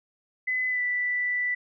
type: tone with pitch glide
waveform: sine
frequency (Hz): 2016 to 1975.7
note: B6 to B6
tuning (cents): +35 to 0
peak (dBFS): -24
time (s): 0.47-1.55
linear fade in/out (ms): 10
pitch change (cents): -35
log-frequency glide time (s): 0.68-0.82
effects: none